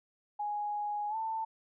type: tone with pitch glide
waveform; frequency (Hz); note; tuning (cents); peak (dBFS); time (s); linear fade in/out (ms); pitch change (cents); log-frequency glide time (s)
sine; 830.6 to 890.2; G#5 to A5; 0 to +20; -32; 0.39-1.45; 10; +120; 1.09-1.16
effects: none